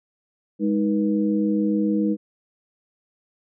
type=tone cluster; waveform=sine; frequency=205.8 / 312.7 / 482.3 Hz; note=G#3 / D#4 / B4; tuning=-16 / +9 / -41 cents; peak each=-21 / -22 / -29 dBFS; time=0.59-2.17 s; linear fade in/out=50 ms; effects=none